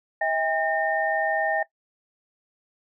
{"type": "tone cluster", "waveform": "sine", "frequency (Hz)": [642, 801, 1826], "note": ["E5", "G5", "A#6"], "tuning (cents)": [-46, 37, -36], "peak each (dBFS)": -26, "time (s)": [0.21, 1.63], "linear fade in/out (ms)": 5, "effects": ["noise-tail reverb RT60 0.1 s tail -18 dB re dry"]}